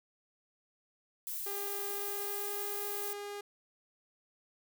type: noise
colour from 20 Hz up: violet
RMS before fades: -39 dBFS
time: 1.27-3.13 s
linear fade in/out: 0 ms
type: tone with pitch glide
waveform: sawtooth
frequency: 402.6 to 408 Hz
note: G4 to G#4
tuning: +46 to -31 cents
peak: -36 dBFS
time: 1.46-3.41 s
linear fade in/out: 5 ms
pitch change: +23 cents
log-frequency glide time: 1.6-2.6 s
effects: none